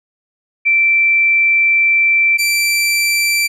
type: tone pair in turn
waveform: sine / sawtooth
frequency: 2340 / 2340 Hz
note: D7 / D7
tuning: -7 / -7 cents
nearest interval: unison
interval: 0 cents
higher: neither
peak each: -9 dBFS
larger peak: neither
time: 0.65-2.38 / 2.38-3.48 s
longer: first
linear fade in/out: 20 ms
effects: resampled to 32000 Hz